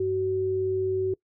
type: tone pair together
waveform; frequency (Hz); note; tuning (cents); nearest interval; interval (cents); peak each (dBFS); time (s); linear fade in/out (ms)
sine; 98 / 376.5; G2 / F#4; 0 / +30; octave + major seventh; 2330; -35 / -23; 0-1.14; 5
effects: noise-tail reverb RT60 0.1 s tail -22 dB re dry